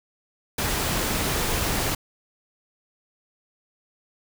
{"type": "noise", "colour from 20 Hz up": "pink", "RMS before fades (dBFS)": -25, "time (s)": [0.58, 1.95], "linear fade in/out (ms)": 5, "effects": []}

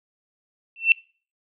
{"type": "tone with exponential growth", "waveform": "sine", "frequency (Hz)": 2690, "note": "E7", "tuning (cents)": 34, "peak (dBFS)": -8, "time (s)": [0.76, 0.92], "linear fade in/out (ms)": 1, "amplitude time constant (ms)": 34, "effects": ["noise-tail reverb RT60 0.4 s tail -25 dB re dry"]}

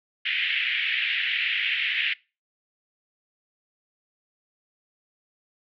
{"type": "band-pass noise", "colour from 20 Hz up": "white", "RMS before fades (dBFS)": -26, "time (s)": [0.25, 2.14], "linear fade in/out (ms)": 10, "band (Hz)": [1800, 3100], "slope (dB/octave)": 48, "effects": ["noise-tail reverb RT60 0.3 s tail -23 dB re dry"]}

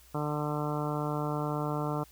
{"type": "harmonic tone", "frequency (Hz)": 149.1, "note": "D3", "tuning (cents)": 27, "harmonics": [1, 2, 3, 4, 5, 6, 7, 8, 9], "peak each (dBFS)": [-33, -36, -38, -39, -40, -41, -41, -42, -43], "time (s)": [0.14, 2.04], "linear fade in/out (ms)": 10, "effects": ["added 60 Hz sine -58 dBFS peak until 2.11 s", "white hiss -59 dBFS RMS until 2.11 s"]}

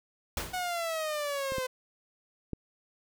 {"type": "noise with exponential decay", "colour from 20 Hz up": "pink", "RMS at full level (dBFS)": -31, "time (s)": [0.37, 0.74], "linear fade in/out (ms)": 2, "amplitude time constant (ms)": 79}
{"type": "exponential sweep", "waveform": "sawtooth", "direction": "down", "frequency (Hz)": [740, 507], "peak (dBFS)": -27, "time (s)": [0.53, 1.67], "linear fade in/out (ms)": 10}
{"type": "clicks", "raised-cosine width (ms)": 3, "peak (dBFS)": [-29, -24, -21], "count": 3, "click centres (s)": [1.521, 1.583, 2.533]}
{"effects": []}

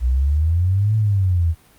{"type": "exponential two-way sweep", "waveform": "sine", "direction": "up then down", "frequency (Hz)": [59.3, 110.4, 79.8], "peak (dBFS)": -14, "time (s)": [0, 1.55], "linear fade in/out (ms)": 50, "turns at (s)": 0.96, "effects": ["pink hiss -52 dBFS RMS until 1.78 s", "Opus 48 kbps"]}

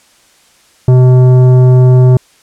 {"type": "tone with tanh clipping", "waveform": "triangle", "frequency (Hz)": 127, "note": "B2", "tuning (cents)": 49, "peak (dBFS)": -4, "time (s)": [0.88, 2.17], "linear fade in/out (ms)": 2, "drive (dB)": 16, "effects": ["white hiss -47 dBFS RMS until 2.42 s", "low-pass 9000 Hz 12 dB/octave"]}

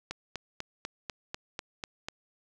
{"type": "click train", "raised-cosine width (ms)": 0.2, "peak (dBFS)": -18, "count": 9, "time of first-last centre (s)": [0.11, 2.085], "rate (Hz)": 4.05, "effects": []}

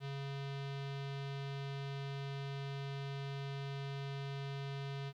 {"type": "tone with low-pass filter", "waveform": "square", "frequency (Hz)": 138.59, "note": "C#3", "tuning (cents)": 0, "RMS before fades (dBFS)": -42, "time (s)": [0, 5.13], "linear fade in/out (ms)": 50, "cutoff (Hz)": 3700, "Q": 2, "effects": ["12-bit"]}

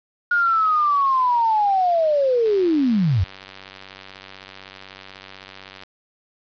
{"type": "linear sweep", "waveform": "sine", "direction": "down", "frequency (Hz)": [1440, 80.1], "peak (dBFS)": -15, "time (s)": [0.31, 3.24], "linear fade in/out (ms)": 5}
{"type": "click train", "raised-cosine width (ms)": 0.2, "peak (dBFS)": -21, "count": 325, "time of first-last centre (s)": [2.46, 5.835], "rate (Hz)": 96}
{"effects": ["resampled to 11025 Hz", "7-bit"]}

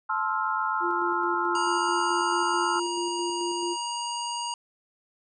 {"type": "chord", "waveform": "sine", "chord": "F major seventh", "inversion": "first", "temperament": "just", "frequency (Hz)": [873.1, 1047.7, 1309.6, 1396.9], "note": ["A5", "C6", "E6", "F6"], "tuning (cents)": [-14, 2, -12, 0], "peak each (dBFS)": -30, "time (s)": [0.09, 2.8], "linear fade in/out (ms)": 10}
{"type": "tone with tremolo", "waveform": "sine", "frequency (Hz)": 347.8, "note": "F4", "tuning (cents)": -7, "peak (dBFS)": -28, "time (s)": [0.8, 3.77], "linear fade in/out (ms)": 50, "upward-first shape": "square", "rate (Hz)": 4.6, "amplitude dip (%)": 30}
{"type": "harmonic tone", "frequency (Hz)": 950, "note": "A#5", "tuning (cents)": 33, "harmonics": [1, 3, 5, 7, 9], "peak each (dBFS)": [-31, -36, -38, -39, -41], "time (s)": [1.55, 4.54], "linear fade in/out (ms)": 2}
{"effects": []}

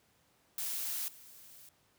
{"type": "noise with level steps", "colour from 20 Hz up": "blue", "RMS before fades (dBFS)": [-37, -55], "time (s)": [0.58, 1.69], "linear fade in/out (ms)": 2, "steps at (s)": 1.08, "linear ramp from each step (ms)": 2, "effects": ["pink hiss -70 dBFS RMS until 1.98 s", "high-pass 80 Hz 12 dB/octave"]}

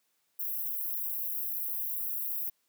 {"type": "high-pass noise", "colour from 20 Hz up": "white", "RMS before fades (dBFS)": -34, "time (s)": [0.39, 2.5], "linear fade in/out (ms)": 10, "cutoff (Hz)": 12000, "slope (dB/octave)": 48, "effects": ["white hiss -75 dBFS RMS until 2.68 s", "high-pass 150 Hz 12 dB/octave"]}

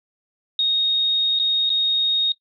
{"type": "tone with dropouts", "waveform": "sine", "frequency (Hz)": 3729, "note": "A#7", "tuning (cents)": 0, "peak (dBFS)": -16, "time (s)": [0.59, 2.32], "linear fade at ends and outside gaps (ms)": 2, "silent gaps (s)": [[1.39, 1.397], [1.694, 1.701]], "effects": ["noise-tail reverb RT60 0.1 s tail -21 dB re dry"]}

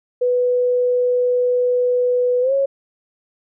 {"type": "tone with pitch glide", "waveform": "sine", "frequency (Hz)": [494.5, 548.7], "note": ["B4", "C#5"], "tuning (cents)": [2, -18], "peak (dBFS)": -14, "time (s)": [0.21, 2.66], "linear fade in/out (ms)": 10, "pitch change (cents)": 180, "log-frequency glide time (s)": [2.41, 2.53], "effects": []}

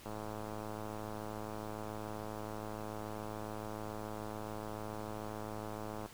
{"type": "click train", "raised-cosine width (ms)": 1, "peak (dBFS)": -29, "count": 643, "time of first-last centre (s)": [0.06, 6.06], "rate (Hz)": 107, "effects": ["pink hiss -55 dBFS RMS until 6.13 s"]}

